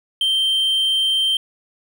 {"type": "tone", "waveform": "triangle", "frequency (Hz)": 3136, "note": "G7", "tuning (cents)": 0, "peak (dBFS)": -14, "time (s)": [0.21, 1.37], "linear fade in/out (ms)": 2, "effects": []}